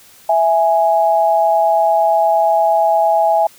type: tone pair together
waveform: sine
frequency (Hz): 659.2 / 830.6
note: E5 / G#5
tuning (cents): 0 / 0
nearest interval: major third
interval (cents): 400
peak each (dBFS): -13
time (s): 0.29-3.47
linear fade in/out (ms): 5
effects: white hiss -45 dBFS RMS until 3.58 s